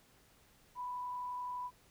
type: tone with frequency modulation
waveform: sine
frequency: 990 Hz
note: B5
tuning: 4 cents sharp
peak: -38 dBFS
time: 0.75-1.71 s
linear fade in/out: 50 ms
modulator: 31.7 Hz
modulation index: 0.29
effects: pink hiss -66 dBFS RMS until 1.9 s